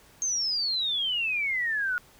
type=exponential sweep; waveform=sine; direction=down; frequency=6450 to 1425 Hz; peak=-25 dBFS; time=0.22-1.98 s; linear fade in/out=0 ms; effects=pink hiss -56 dBFS RMS until 2.19 s